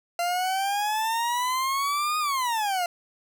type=exponential two-way sweep; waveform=40% pulse; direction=up then down; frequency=688 to 1244.5 to 688 Hz; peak=-23 dBFS; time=0.19-2.86 s; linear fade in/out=2 ms; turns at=2.19 s; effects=none